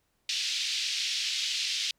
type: band-pass noise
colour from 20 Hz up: white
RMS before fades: -31 dBFS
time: 0.29-1.91 s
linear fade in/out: 2 ms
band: 2600 to 5100 Hz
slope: 24 dB/octave
effects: pink hiss -74 dBFS RMS until 1.98 s